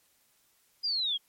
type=linear sweep; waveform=sine; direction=down; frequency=4941 to 3180 Hz; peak=-27 dBFS; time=0.83-1.18 s; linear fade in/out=20 ms; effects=white hiss -68 dBFS RMS until 1.28 s + MP3 64 kbps